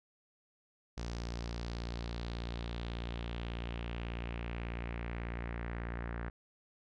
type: tone with low-pass filter sweep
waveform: sawtooth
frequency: 58.27 Hz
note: A#1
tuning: in tune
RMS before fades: -40 dBFS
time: 0.97-6.3 s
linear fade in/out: 10 ms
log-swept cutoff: 5600 to 1700 Hz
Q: 2.7
effects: none